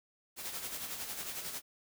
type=noise with tremolo; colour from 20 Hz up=white; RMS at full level=-39 dBFS; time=0.36-1.62 s; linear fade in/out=50 ms; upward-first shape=sine; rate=11 Hz; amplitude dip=50%; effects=none